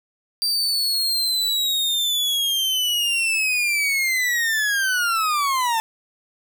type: linear sweep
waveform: 40% pulse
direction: down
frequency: 4699 to 881 Hz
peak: -18 dBFS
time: 0.42-5.8 s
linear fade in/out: 0 ms
effects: none